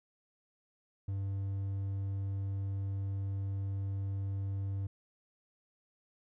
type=tone; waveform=triangle; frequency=98 Hz; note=G2; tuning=in tune; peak=-31 dBFS; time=1.08-4.87 s; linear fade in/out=5 ms; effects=none